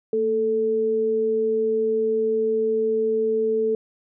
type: tone pair together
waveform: sine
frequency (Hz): 226.4 / 440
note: A3 / A4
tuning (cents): +50 / 0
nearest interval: octave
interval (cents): 1150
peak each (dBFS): -30 / -19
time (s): 0.13-3.75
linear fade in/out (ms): 2
effects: none